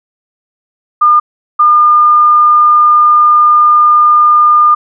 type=tone pair in turn; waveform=sine; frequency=1209 / 1209 Hz; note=D6 / D6; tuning=+50 / +50 cents; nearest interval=unison; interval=0 cents; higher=neither; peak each=-3 dBFS; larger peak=neither; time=1.01-1.2 / 1.59-4.75 s; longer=second; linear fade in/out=10 ms; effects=none